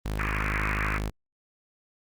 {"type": "tone", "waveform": "sawtooth", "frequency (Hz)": 52.1, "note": "G#1", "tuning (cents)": 6, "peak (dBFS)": -24, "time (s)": [0.05, 1.1], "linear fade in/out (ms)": 10}
{"type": "band-pass noise", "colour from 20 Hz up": "white", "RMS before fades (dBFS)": -31, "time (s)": [0.18, 0.99], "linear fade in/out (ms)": 20, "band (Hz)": [960, 2500], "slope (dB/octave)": 96}
{"effects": ["Opus 24 kbps"]}